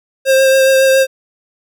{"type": "tone with vibrato", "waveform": "square", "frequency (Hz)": 532, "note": "C5", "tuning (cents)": 29, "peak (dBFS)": -8, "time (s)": [0.25, 1.07], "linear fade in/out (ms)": 50, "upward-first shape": "triangle", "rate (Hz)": 7.2, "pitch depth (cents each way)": 18, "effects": []}